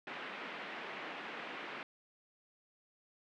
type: band-pass noise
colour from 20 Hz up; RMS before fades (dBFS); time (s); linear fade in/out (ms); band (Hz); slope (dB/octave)
white; -45; 0.07-1.83; 2; 200 to 2600; 24
effects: none